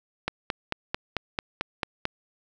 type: click train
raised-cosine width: 0.3 ms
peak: -10 dBFS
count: 9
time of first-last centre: 0.28-2.054 s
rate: 4.51 Hz
effects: none